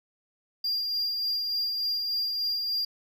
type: tone with tremolo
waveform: triangle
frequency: 4794 Hz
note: D8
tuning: 35 cents sharp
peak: -24 dBFS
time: 0.64-2.85 s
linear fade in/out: 5 ms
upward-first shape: sine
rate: 3.4 Hz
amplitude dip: 30%
effects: none